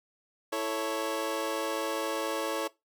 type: chord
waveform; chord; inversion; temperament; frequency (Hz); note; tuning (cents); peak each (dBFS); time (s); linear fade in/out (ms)
25% pulse; A major; second; equal; 329.6 / 440 / 554.4; E4 / A4 / C#5; 0 / 0 / 0; -32 / -31 / -29; 0.52-2.68; 10
effects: noise-tail reverb RT60 0.2 s tail -20 dB re dry